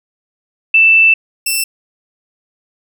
sine / 10% pulse tone pair in turn, 2654 / 2679 Hz, E7 / E7, +11 / +27 cents, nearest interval unison, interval 16 cents, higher second, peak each -5 dBFS, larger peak neither, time 0.74-1.14 / 1.46-1.64 s, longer first, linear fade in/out 5 ms, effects none

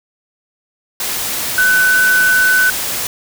sine tone in noise, 1503 Hz, F#6, 27 cents sharp, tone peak -9 dBFS, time 1.58-2.7 s, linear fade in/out 2 ms, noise white, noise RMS -20 dBFS, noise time 1-3.07 s, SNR +8 dB, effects none

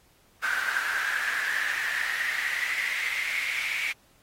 brown noise with high-pass filter sweep, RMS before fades -29 dBFS, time 0.42-3.93 s, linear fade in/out 20 ms, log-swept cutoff 1500 to 2300 Hz, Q 9.3, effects pink hiss -62 dBFS RMS until 4.22 s + AAC 48 kbps

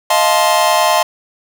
45% pulse chord, F dominant seventh, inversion third, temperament just, 628.6 / 698.5 / 873.1 / 1047.7 Hz, Eb5 / F5 / A5 / C6, +18 / 0 / -14 / +2 cents, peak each -16 dBFS, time 0.1-1.03 s, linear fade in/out 5 ms, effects none

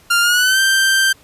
sawtooth tone with pitch glide, 1396.9 to 1568 Hz, F6 to G6, 0 to 0 cents, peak -8 dBFS, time 0.1-1.13 s, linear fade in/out 10 ms, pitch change +200 cents, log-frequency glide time 0.21-0.6 s, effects pink hiss -49 dBFS RMS until 1.23 s + resampled to 32000 Hz

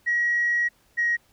sine tone pair in turn, 1906 / 1890.6 Hz, A#6 / A#6, +38 / +24 cents, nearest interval unison, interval 14 cents, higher first, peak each -19 dBFS, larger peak neither, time 0.06-0.69 / 0.97-1.17 s, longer first, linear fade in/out 20 ms, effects tanh soft clip ceiling -15 dBFS + pink hiss -62 dBFS RMS until 1.32 s

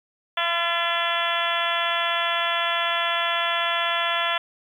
harmonic tone with a mistuned harmonic, 339.5 Hz, F4, 49 cents flat, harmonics 2 / 3 / 4 / 5 / 6 / 7 / 8 / 9 / 10, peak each -29 / -29 / -28 / -29 / -32 / -34 / -32 / -32 / -29 dBFS, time 0.37-4.38 s, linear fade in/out 5 ms, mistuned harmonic 5, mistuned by +25 cents, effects 9-bit

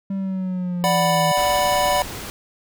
triangle linear sweep, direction down, 196 to 161.1 Hz, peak -20 dBFS, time 0.1-1.32 s, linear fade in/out 5 ms
square chord, B minor, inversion first, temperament equal, 587.3 / 740 / 987.8 Hz, D5 / F#5 / B5, 0 / 0 / 0 cents, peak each -22 dBFS, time 0.84-2.02 s, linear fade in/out 0 ms
pink noise, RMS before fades -32 dBFS, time 1.37-2.3 s, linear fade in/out 0 ms
effects none

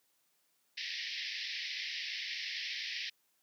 pink band-pass noise, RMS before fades -40 dBFS, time 0.77-3.1 s, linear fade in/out 10 ms, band 1800 to 5500 Hz, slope 96 dB/octave, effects white hiss -75 dBFS RMS until 3.42 s + high-pass 150 Hz 12 dB/octave

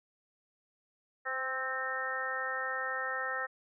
harmonic tone with a mistuned harmonic, 262 Hz, C4, 2 cents sharp, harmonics 2 / 3 / 4 / 5 / 6 / 7, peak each -41 / -43 / -46 / -38 / -41 / -36 dBFS, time 1.25-3.47 s, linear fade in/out 20 ms, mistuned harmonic 2, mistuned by -15 cents, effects none

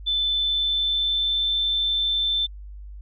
sine tone with pitch glide, 3520 to 3544 Hz, A7 to A7, 0 to +12 cents, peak -20 dBFS, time 0.06-2.47 s, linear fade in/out 20 ms, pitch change +12 cents, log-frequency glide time 0.3-1.54 s, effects added 50 Hz sine -36 dBFS peak until 3.01 s

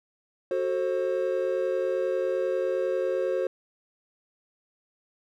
triangle chord, F# diminished, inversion none, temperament equal with one note detuned, 370 / 440 / 532.4 Hz, F#4 / A4 / C5, 0 / 0 / +30 cents, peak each -27 / -30 / -25 dBFS, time 0.51-3.47 s, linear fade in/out 2 ms, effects none

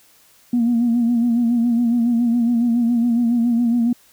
sine tone with vibrato, 236.3 Hz, A#3, 24 cents sharp, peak -13 dBFS, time 0.53-3.93 s, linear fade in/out 5 ms, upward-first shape sine, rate 7.2 Hz, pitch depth 54 cents each way, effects tanh soft clip ceiling -10 dBFS + white hiss -53 dBFS RMS until 4.12 s

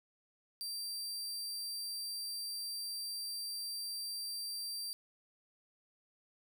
sawtooth tone, 4701 Hz, D8, 1 cent sharp, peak -36 dBFS, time 0.61-4.93 s, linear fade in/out 0 ms, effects none

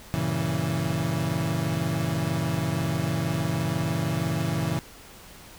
35% pulse chord, G diminished seventh, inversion none, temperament equal with one note detuned, 96.93 / 116.54 / 138.59 / 164.81 Hz, G2 / Bb2 / Db3 / Fb3, -19 / 0 / 0 / 0 cents, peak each -32 / -30 / -28 / -26 dBFS, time 0.14-4.79 s, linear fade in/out 0 ms, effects pink hiss -47 dBFS RMS until 5.58 s

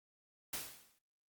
white noise with exponential decay, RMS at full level -38 dBFS, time 0.53-0.99 s, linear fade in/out 5 ms, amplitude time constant 100 ms, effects noise-tail reverb RT60 0.3 s tail -20 dB re dry + Opus 48 kbps

